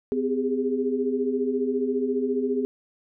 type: tone cluster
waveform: sine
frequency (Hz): 254.5 / 399.3 / 413.9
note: C4 / G4 / G#4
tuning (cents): -48 / +32 / -6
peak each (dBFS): -26 / -29 / -26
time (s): 0.12-2.65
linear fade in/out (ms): 0
effects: none